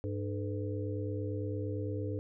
harmonic tone with a mistuned harmonic, 100 Hz, G2, 35 cents sharp, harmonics 1 / 3 / 4 / 5, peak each -35 / -40 / -41 / -42 dBFS, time 0.04-2.19 s, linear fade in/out 0 ms, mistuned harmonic 4, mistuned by +130 cents, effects none

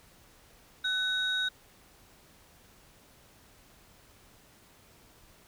sine tone pair together, 1500 / 3780 Hz, F#6 / A#7, +23 / +23 cents, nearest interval octave + major third, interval 1600 cents, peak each -29 / -29 dBFS, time 0.84-1.49 s, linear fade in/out 10 ms, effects tanh soft clip ceiling -22 dBFS + pink hiss -59 dBFS RMS until 5.47 s

